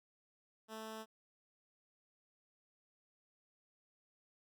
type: tone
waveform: 10% pulse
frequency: 220 Hz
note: A3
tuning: in tune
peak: -37 dBFS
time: 0.68-1.06 s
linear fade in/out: 50 ms
effects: none